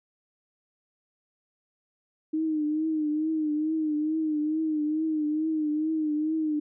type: tone with vibrato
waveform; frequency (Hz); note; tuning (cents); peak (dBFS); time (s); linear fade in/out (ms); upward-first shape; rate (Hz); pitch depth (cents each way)
sine; 309; D#4; -12; -24; 2.33-6.6; 10; triangle; 2.3; 67
effects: none